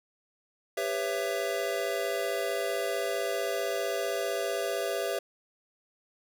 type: chord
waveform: square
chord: C# half-diminished seventh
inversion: second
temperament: just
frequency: 399.1 / 498.9 / 554.4 / 665.2 Hz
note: G4 / B4 / C#5 / E5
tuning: +31 / +17 / 0 / +16 cents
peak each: -35 / -36 / -36 / -34 dBFS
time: 0.77-5.19 s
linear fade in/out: 5 ms
effects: none